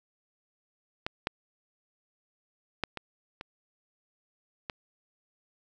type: clicks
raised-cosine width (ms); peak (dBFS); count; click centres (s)
0.3; -15 / -12 / -12 / -20 / -23 / -18; 6; 1.065 / 1.271 / 2.837 / 2.973 / 3.411 / 4.698
effects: none